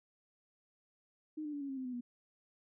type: tone with pitch steps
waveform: sine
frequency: 308.1 / 297.8 / 287.8 / 278.2 / 268.8 / 259.8 / 251.1 / 242.7 Hz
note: D#4 / D4 / D4 / C#4 / C4 / C4 / B3 / B3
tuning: -17 / +24 / -35 / +6 / +47 / -12 / +29 / -30 cents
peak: -38 dBFS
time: 1.37-2.01 s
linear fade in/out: 10 ms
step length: 80 ms
effects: none